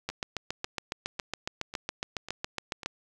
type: two click trains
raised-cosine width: 0.2 ms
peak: -23 / -14 dBFS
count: 6 / 21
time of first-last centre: 0.1-2.832 / 0.09-2.86 s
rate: 1.83 / 7.22 Hz
effects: none